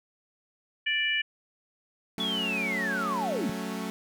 harmonic tone, 587.3 Hz, D5, in tune, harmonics 3 / 4 / 5, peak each -29 / -29 / -29 dBFS, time 0.86-1.22 s, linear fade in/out 10 ms
sawtooth chord, F# minor, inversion none, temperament equal, 185 / 220 / 277.2 Hz, F#3 / A3 / C#4, 0 / 0 / 0 cents, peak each -32 / -31 / -34 dBFS, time 2.18-3.9 s, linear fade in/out 0 ms
sine linear sweep, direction down, 3443 to 142 Hz, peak -28 dBFS, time 2.2-3.5 s, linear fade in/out 2 ms
effects none

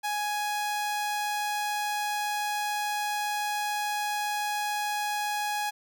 sawtooth tone, 833 Hz, G#5, 5 cents sharp, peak -24 dBFS, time 0.03-5.71 s, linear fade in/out 20 ms, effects none

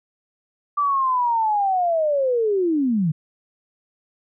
sine linear sweep, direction down, 1174.7 to 145.7 Hz, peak -17 dBFS, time 0.77-3.12 s, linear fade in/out 10 ms, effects none

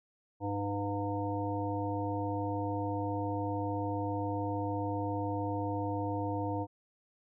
harmonic tone with a mistuned harmonic, 101.5 Hz, G#2, 39 cents flat, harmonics 1 / 3 / 5 / 7 / 9, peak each -36 / -36 / -39 / -40 / -39 dBFS, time 0.4-6.67 s, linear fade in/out 50 ms, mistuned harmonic 5, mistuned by -29 cents, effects none

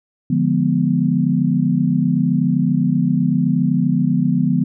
sine chord, D diminished seventh, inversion none, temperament equal, 146.83 / 174.61 / 207.7 / 246.9 Hz, D3 / F3 / Ab3 / Cb4, 0 / 0 / 0 / 0 cents, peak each -20 / -18 / -22 / -18 dBFS, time 0.3-4.64 s, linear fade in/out 5 ms, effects none

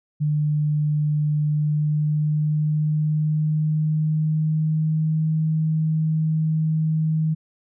sine tone with pitch glide, 150 to 157.55 Hz, D3 to D#3, +37 to +22 cents, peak -18 dBFS, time 0.2-7.35 s, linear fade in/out 20 ms, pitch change +85 cents, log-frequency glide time 1.48-5.32 s, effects none

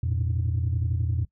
sine tone cluster, 85.3 / 106.9 / 118 Hz, F2 / A2 / A#2, -40 / -49 / +22 cents, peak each -24 / -31 / -26 dBFS, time 0.03-1.25 s, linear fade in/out 5 ms, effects noise-tail reverb RT60 0.1 s tail -20 dB re dry + tanh soft clip ceiling -18 dBFS

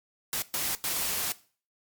white noise bursts at uneven times, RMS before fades -30 dBFS, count 3, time 0.33-0.42 / 0.54-0.75 / 0.84-1.32 s, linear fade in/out 0 ms, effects noise-tail reverb RT60 0.4 s tail -18 dB re dry + MP3 96 kbps

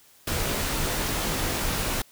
pink noise with comb filter, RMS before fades -27 dBFS, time 0.27-2.02 s, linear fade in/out 5 ms, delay 17 ms, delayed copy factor -0.5, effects white hiss -56 dBFS RMS until 2.11 s

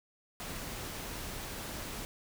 pink noise, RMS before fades -41 dBFS, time 0.4-2.05 s, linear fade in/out 0 ms, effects none

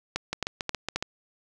two click trains, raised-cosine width 0.2 ms, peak -10 / -12 dBFS, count 4 / 6, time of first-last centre 0.16-0.96 / 0.33-1.025 s, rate 3.75 / 7.19 Hz, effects none

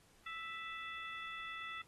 harmonic tone with a mistuned harmonic, 659.3 Hz, E5, in tune, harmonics 2 / 3 / 4 / 5, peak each -47 / -47 / -50 / -53 dBFS, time 0.26-1.82 s, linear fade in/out 5 ms, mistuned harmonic 5, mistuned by +77 cents, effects pink hiss -68 dBFS RMS until 1.87 s + AAC 32 kbps

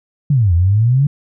sine exponential two-way sweep, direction down then up, 153.9 to 82.41 to 147.5 Hz, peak -9 dBFS, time 0.3-1.07 s, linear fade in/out 5 ms, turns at 0.54 s, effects none

